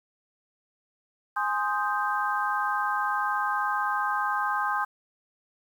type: chord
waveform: sine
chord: Ab major seventh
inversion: none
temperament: equal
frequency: 830.6 / 1046.5 / 1244.5 / 1568 Hz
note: Ab5 / C6 / Eb6 / G6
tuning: 0 / 0 / 0 / 0 cents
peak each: -30 dBFS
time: 1.36-4.85 s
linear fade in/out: 10 ms
effects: 9-bit